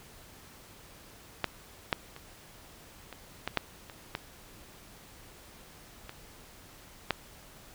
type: clicks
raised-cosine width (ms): 0.3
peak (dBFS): -11 / -9 / -28 / -26 / -15 / -9 / -28 / -16 / -25 / -10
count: 10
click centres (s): 1.443 / 1.928 / 2.164 / 3.127 / 3.476 / 3.573 / 3.898 / 4.151 / 6.094 / 7.107
effects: pink hiss -53 dBFS RMS until 7.74 s

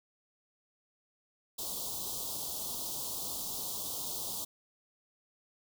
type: band-stop noise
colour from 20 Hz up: white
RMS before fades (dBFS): -38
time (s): 1.58-4.45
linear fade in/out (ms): 10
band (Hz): 1100 to 3300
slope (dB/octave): 48
effects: none

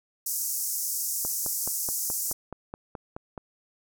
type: band-pass noise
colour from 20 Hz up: white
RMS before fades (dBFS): -30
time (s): 0.26-2.33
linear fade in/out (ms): 5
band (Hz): 5500 to 16000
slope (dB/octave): 48
type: click train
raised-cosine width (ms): 1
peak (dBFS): -22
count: 11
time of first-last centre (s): 1.25-3.378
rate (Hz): 4.7
effects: none

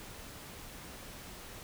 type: silence
effects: pink hiss -48 dBFS RMS until 1.63 s

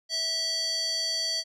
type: tone with band-pass filter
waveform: square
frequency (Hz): 652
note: E5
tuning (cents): -19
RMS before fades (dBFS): -29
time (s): 0.09-1.44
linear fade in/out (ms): 50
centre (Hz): 4900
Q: 8.1
effects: none

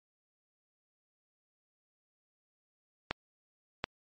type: clicks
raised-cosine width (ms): 0.3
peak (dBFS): -14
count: 2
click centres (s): 3.11 / 3.841
effects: MP3 32 kbps

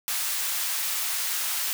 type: high-pass noise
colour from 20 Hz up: white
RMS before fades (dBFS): -28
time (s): 0.08-1.73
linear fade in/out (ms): 0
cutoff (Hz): 1000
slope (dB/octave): 12
effects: none

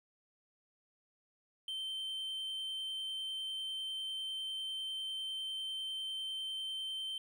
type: tone with vibrato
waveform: triangle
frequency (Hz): 3109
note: G7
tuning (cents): -15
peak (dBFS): -36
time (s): 1.68-7.18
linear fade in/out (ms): 2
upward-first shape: triangle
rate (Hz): 10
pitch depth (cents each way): 10
effects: none

